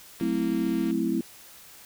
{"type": "click train", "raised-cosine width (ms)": 0.3, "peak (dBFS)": -29, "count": 165, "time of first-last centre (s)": [0.2, 0.91], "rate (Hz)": 231}
{"type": "chord", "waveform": "sine", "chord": "F# half-diminished seventh", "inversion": "none", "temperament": "equal", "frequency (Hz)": [185, 220, 261.6, 329.6], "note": ["F#3", "A3", "C4", "E4"], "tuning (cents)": [0, 0, 0, 0], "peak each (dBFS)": [-32, -29, -29, -27], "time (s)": [0.21, 1.21], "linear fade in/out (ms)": 2}
{"effects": ["white hiss -49 dBFS RMS until 1.85 s"]}